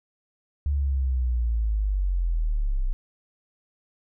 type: linear sweep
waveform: sine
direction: down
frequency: 72.7 to 30.36 Hz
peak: -21 dBFS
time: 0.66-2.93 s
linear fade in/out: 0 ms
effects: none